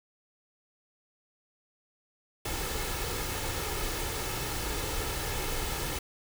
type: noise with comb filter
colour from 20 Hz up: pink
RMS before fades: -33 dBFS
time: 2.45-5.99 s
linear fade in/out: 5 ms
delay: 2.3 ms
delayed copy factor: +0.5
effects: none